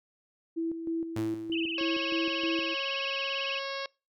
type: tone with tremolo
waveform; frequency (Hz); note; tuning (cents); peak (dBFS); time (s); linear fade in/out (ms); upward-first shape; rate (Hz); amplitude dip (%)
sine; 329.6; E4; 0; -28; 0.56-2.75; 20; square; 3.2; 55
type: tone with exponential decay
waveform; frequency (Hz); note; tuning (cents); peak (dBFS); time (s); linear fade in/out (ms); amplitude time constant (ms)
sawtooth; 110; A2; 0; -28; 1.16-1.72; 5; 120
type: tone with vibrato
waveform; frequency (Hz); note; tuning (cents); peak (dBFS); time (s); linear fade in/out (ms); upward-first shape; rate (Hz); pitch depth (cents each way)
sine; 2794; F7; 0; -32; 1.52-3.59; 2; sine; 18; 170
type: harmonic tone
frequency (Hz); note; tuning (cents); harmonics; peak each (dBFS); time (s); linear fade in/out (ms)
548; C#5; -20; 1 / 2 / 3 / 4 / 5 / 6 / 7 / 8 / 9 / 10; -37 / -40 / -42 / -43 / -44 / -45 / -45 / -46 / -47 / -47; 1.78-3.86; 2
effects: noise-tail reverb RT60 0.3 s tail -26 dB re dry